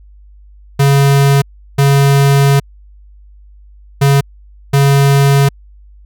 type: tone bursts at uneven times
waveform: square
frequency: 139.5 Hz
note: C#3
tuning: 11 cents sharp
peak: -7 dBFS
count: 4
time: 0.79-1.42 / 1.78-2.6 / 4.01-4.21 / 4.73-5.49 s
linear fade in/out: 10 ms
effects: added 50 Hz sine -37 dBFS peak until 6.05 s